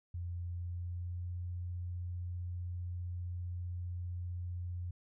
sine tone with pitch glide, 87.2 to 88.47 Hz, F2 to F2, -2 to +23 cents, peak -37 dBFS, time 0.14-4.91 s, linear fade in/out 5 ms, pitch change +25 cents, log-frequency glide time 0.44-1.31 s, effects none

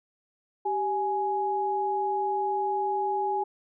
sine tone pair together, 389.6 / 834.2 Hz, G4 / G#5, -11 / +7 cents, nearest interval octave + minor second, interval 1318 cents, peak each -30 / -26 dBFS, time 0.65-3.44 s, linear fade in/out 10 ms, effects none

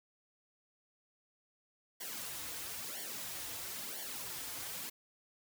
white noise with flanger, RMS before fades -43 dBFS, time 2-4.9 s, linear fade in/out 10 ms, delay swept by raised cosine 0.78 to 5.28 ms, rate 1 Hz, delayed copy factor -0.8, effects none

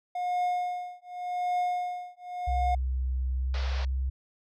triangle tone with tremolo, 718 Hz, F5, 48 cents sharp, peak -22 dBFS, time 0.15-2.75 s, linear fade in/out 5 ms, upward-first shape triangle, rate 0.87 Hz, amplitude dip 100%
sine tone with pitch glide, 64.2 to 65.44 Hz, C2 to C2, -32 to +1 cents, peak -26 dBFS, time 2.47-4.1 s, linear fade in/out 10 ms, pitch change +33 cents, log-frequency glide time 3.33-3.65 s
pink band-pass noise, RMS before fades -41 dBFS, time 3.54-3.85 s, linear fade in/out 2 ms, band 470 to 5300 Hz, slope 48 dB/octave
effects none

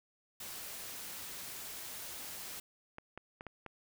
white noise, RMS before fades -45 dBFS, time 0.4-2.6 s, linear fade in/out 5 ms
clicks, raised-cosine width 0.5 ms, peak -30 dBFS, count 5, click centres 2.984 / 3.176 / 3.409 / 3.467 / 3.663 s
effects none

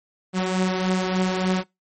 sawtooth beating tone pair, 185 / 188.4 Hz, F#3 / F#3, 0 / +32 cents, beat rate 3.4 Hz, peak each -17 / -23 dBFS, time 0.33-1.64 s, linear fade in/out 50 ms, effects noise-tail reverb RT60 0.2 s tail -24 dB re dry + MP3 32 kbps

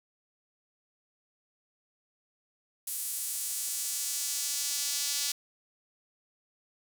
sawtooth tone with high-pass filter sweep, 286.1 Hz, D4, 45 cents flat, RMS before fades -33 dBFS, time 2.87-5.32 s, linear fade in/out 5 ms, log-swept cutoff 10000 to 4900 Hz, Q 1.2, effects none

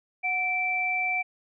sine tone pair together, 735.2 / 2334 Hz, F#5 / D7, -11 / -11 cents, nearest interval octave + minor sixth, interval 2000 cents, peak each -31 / -25 dBFS, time 0.23-1.23 s, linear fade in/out 20 ms, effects none

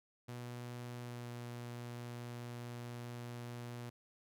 sawtooth tone with pitch glide, 121.5 to 120.31 Hz, B2 to B2, -28 to -45 cents, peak -40 dBFS, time 0.28-3.9 s, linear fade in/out 10 ms, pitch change -17 cents, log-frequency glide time 1.01-1.3 s, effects none

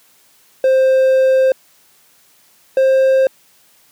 triangle tone pair in turn, 525 / 529.6 Hz, C5 / C5, +6 / +21 cents, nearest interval unison, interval 15 cents, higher second, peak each -7 dBFS, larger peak neither, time 0.64-1.52 / 2.77-3.27 s, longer first, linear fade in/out 2 ms, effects white hiss -52 dBFS RMS until 3.91 s + high-pass 100 Hz 12 dB/octave

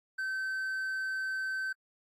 triangle tone, 1541 Hz, G6, 30 cents flat, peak -30 dBFS, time 0.18-1.73 s, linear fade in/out 10 ms, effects AAC 48 kbps

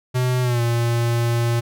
square tone with pitch glide, 126.2 to 117.75 Hz, B2 to A#2, +38 to +18 cents, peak -18 dBFS, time 0.14-1.61 s, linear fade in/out 20 ms, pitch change -120 cents, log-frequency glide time 0.42-0.61 s, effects none

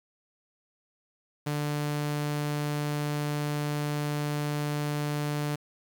sawtooth tone, 147.6 Hz, D3, 9 cents sharp, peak -24 dBFS, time 1.46-5.56 s, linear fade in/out 10 ms, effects 9-bit

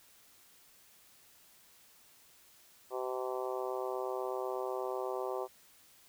harmonic tone, 128.1 Hz, C3, 36 cents flat, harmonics 3 / 4 / 5 / 6 / 7 / 8 / 9, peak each -38 / -40 / -42 / -44 / -45 / -46 / -47 dBFS, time 2.9-5.48 s, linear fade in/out 50 ms, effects white hiss -62 dBFS RMS until 6.08 s

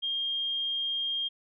sine tone, 3218 Hz, G7, 45 cents sharp, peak -28 dBFS, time 0.02-1.29 s, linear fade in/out 20 ms, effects none

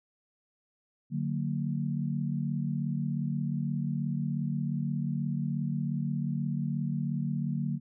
sine chord, D augmented, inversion none, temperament just, 146.83 / 183.54 / 229.4 Hz, D3 / F#3 / A#3, 0 / -14 / -28 cents, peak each -31 / -34 / -34 dBFS, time 1.1-7.8 s, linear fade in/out 50 ms, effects none

